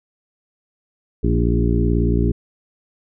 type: harmonic tone with a mistuned harmonic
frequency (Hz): 58.27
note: A#1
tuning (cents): 0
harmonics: 1 / 2 / 3 / 4 / 5 / 6 / 7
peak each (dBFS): -18 / -21 / -23 / -24 / -25 / -26 / -26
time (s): 1.23-2.32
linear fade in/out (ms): 10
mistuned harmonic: 5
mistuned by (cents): +25
effects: none